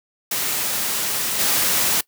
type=noise with level steps; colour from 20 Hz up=white; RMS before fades=-23 / -19 dBFS; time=0.31-2.01 s; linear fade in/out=5 ms; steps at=1.39 s; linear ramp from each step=2 ms; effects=noise-tail reverb RT60 0.1 s tail -21 dB re dry + high-pass 100 Hz 12 dB/octave